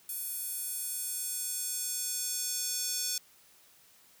square tone with high-pass filter sweep, 493.9 Hz, B4, in tune, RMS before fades -35 dBFS, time 0.09-3.18 s, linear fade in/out 2 ms, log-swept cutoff 11000 to 5700 Hz, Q 1.7, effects white hiss -61 dBFS RMS until 4.2 s + high-pass 60 Hz 12 dB/octave

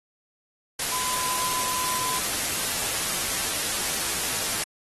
sine tone in noise, 1011 Hz, B5, 40 cents sharp, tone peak -30 dBFS, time 0.92-2.19 s, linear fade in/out 5 ms, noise white, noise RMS -27 dBFS, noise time 0.79-4.64 s, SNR -6 dB, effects AAC 32 kbps

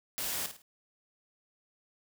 white noise with echo, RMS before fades -35 dBFS, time 0.18-0.46 s, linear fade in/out 0 ms, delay 53 ms, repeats 3, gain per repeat -9 dB, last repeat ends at 0.619 s, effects none

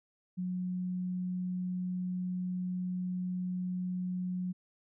sine tone, 181.8 Hz, F#3, 30 cents flat, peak -32 dBFS, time 0.37-4.53 s, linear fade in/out 20 ms, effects none

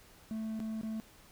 triangle tone with dropouts, 220 Hz, A3, in tune, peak -33 dBFS, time 0.31-1 s, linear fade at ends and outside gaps 0 ms, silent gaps 0.594-0.602 / 0.812-0.833 s, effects pink hiss -59 dBFS RMS until 1.31 s

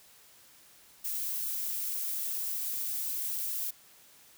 violet noise, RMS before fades -34 dBFS, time 1.04-3.71 s, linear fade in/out 10 ms, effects white hiss -58 dBFS RMS until 4.37 s

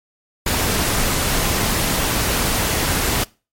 pink noise, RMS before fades -19 dBFS, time 0.46-3.24 s, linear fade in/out 5 ms, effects noise-tail reverb RT60 0.3 s tail -22 dB re dry + MP3 64 kbps

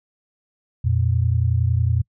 sine tone pair together, 87.4 / 118.3 Hz, F2 / A#2, +2 / +26 cents, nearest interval perfect fourth, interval 524 cents, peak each -19 dBFS, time 0.84-2.02 s, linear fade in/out 10 ms, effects noise-tail reverb RT60 0.1 s tail -26 dB re dry

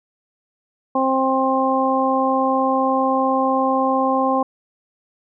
harmonic tone, 264.3 Hz, C4, 18 cents sharp, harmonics 1 / 2 / 3 / 4, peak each -21 / -21 / -21 / -21 dBFS, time 0.95-4.43 s, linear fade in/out 5 ms, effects none

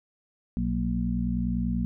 harmonic tone with a mistuned harmonic, 61.1 Hz, B1, 18 cents flat, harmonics 1 / 2 / 3 / 4, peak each -30 / -35 / -29 / -29 dBFS, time 0.57-1.85 s, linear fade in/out 0 ms, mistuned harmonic 4, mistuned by -80 cents, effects none

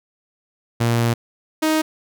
sawtooth tone pair in turn, 117.3 / 313.2 Hz, A#2 / D#4, +11 / +11 cents, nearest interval octave + perfect fourth, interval 1700 cents, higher second, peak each -12 dBFS, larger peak neither, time 0.8-1.14 / 1.62-1.82 s, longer first, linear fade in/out 10 ms, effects none

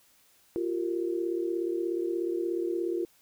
sine tone cluster, 345.2 / 382 / 461.4 Hz, F4 / G4 / A#4, -20 / -45 / -18 cents, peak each -29 / -34 / -36 dBFS, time 0.56-3.05 s, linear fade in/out 0 ms, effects white hiss -63 dBFS RMS until 3.21 s

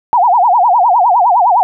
sine tone with vibrato, 830.6 Hz, G#5, in tune, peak -6 dBFS, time 0.13-1.63 s, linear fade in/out 0 ms, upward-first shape sine, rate 9.8 Hz, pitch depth 300 cents each way, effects none

